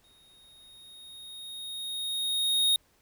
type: tone with exponential growth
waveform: square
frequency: 3729 Hz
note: A#7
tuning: in tune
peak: -21 dBFS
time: 0.04-2.76 s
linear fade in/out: 2 ms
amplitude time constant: 590 ms
effects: pink hiss -66 dBFS RMS until 3.01 s